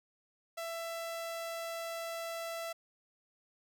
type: tone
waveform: sawtooth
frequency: 666 Hz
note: E5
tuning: 18 cents sharp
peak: -34 dBFS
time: 0.57-2.73 s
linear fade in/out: 10 ms
effects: none